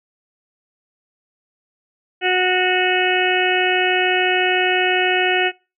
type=harmonic tone; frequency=366.8 Hz; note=F#4; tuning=15 cents flat; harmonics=1 / 2 / 4 / 5 / 6 / 7 / 8; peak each=-20 / -21 / -24 / -23 / -25 / -23 / -24 dBFS; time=2.21-5.52 s; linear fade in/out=50 ms; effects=noise-tail reverb RT60 0.3 s tail -24 dB re dry